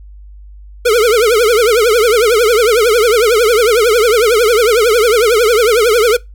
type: tone with vibrato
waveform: square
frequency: 453.9 Hz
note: A#4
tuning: 46 cents flat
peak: -8 dBFS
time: 0.85-6.17 s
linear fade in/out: 10 ms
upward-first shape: triangle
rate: 11 Hz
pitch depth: 190 cents each way
effects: noise-tail reverb RT60 0.2 s tail -23 dB re dry + added 50 Hz sine -32 dBFS peak until 6.34 s